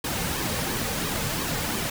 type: noise with flanger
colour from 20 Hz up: pink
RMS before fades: -28 dBFS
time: 0.04-1.9 s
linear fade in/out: 5 ms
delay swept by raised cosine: 1.4 to 3.1 ms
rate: 2.9 Hz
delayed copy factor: -0.55
effects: none